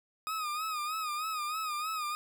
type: tone with vibrato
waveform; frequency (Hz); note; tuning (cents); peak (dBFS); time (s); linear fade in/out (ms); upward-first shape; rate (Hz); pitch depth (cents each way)
40% pulse; 1244.5; D#6; 0; -32; 0.27-2.15; 0; sine; 3.2; 75
effects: none